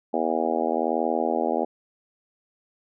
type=harmonic tone; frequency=81.2 Hz; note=E2; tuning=26 cents flat; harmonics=3 / 4 / 5 / 6 / 7 / 8 / 9 / 10; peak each=-30 / -30 / -30 / -30 / -30 / -30 / -30 / -30 dBFS; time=0.13-1.65 s; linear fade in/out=10 ms; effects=none